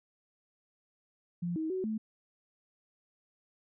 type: tone with pitch steps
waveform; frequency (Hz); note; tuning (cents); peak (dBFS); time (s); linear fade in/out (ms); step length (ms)
sine; 173.7 / 317.4 / 374.2 / 218.2; F3 / D#4 / F#4 / A3; -9 / +35 / +20 / -14; -31; 1.42-1.98; 10; 140
effects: none